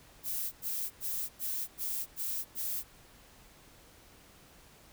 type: noise bursts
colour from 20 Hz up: violet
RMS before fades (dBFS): -35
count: 7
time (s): 0.23-2.836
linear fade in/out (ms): 50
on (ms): 290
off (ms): 96
effects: pink hiss -58 dBFS RMS until 4.92 s